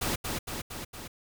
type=noise with echo; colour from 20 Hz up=pink; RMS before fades=-30 dBFS; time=0.01-0.16 s; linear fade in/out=10 ms; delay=230 ms; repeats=4; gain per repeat=-3 dB; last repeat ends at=1.08 s; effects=none